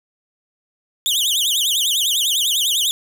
sawtooth tone with vibrato, 3322 Hz, G#7, in tune, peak -13 dBFS, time 1.06-2.91 s, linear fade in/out 0 ms, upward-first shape triangle, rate 10 Hz, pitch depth 280 cents each way, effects none

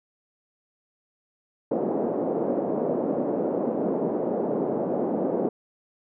white band-pass noise, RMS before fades -26 dBFS, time 1.71-5.49 s, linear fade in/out 5 ms, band 200 to 570 Hz, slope 24 dB/octave, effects none

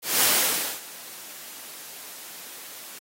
white noise with ADSR envelope, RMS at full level -19 dBFS, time 0.02-2.99 s, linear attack 200 ms, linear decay 580 ms, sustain -22 dB, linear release 6 ms, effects high-pass 200 Hz 12 dB/octave + AAC 48 kbps

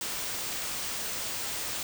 white band-stop noise, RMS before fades -34 dBFS, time 0.01-1.83 s, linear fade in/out 2 ms, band 10000 to 14000 Hz, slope 96 dB/octave, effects none

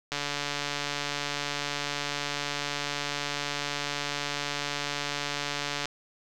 click train, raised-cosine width 0.2 ms, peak -13 dBFS, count 827, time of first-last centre 0.12-5.856 s, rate 144 Hz, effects none

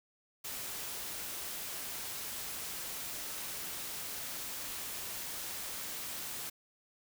white noise, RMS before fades -41 dBFS, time 0.44-6.5 s, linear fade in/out 10 ms, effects none

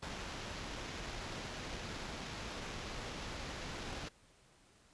pink noise with sample-and-hold, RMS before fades -44 dBFS, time 0.02-4.09 s, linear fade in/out 10 ms, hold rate 8820 Hz, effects pink hiss -66 dBFS RMS until 4.93 s + resampled to 22050 Hz

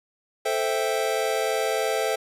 square chord, A minor seventh, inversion none, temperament equal, 440 / 523.3 / 659.3 / 784 Hz, A4 / C5 / E5 / G5, 0 / 0 / 0 / 0 cents, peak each -28 / -29 / -29 / -31 dBFS, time 0.45-2.16 s, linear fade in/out 10 ms, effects resampled to 32000 Hz

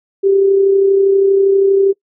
sine tone with amplitude modulation, 392 Hz, G4, in tune, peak -6 dBFS, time 0.23-1.93 s, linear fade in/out 20 ms, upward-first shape sine, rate 32.5 Hz, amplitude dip 40%, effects noise-tail reverb RT60 0.1 s tail -22 dB re dry

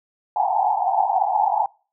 white band-pass noise, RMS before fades -20 dBFS, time 0.36-1.66 s, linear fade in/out 2 ms, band 730 to 880 Hz, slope 96 dB/octave, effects noise-tail reverb RT60 0.4 s tail -26 dB re dry

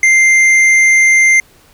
sine tone with hard clipping, 2093 Hz, C7, in tune, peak -7 dBFS, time 0.03-1.4 s, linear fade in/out 2 ms, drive 7 dB, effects pink hiss -47 dBFS RMS until 1.73 s

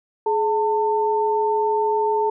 sine tone pair together, 423.1 / 896.5 Hz, G#4 / A5, +32 / +32 cents, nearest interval octave + minor second, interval 1300 cents, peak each -20 dBFS, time 0.26-2.3 s, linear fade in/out 5 ms, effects none

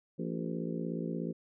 harmonic tone with a mistuned harmonic, 56.8 Hz, A#1, 44 cents flat, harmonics 3 / 4 / 5 / 6 / 7 / 8 / 9, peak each -37 / -39 / -41 / -43 / -44 / -45 / -46 dBFS, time 0.18-1.33 s, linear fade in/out 20 ms, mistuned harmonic 6, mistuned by +73 cents, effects none

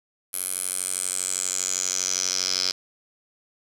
10% pulse tone with band-pass filter sweep, 92.5 Hz, F#2, in tune, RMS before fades -27 dBFS, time 0.33-2.72 s, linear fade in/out 10 ms, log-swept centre 11000 to 5000 Hz, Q 6.2, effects none

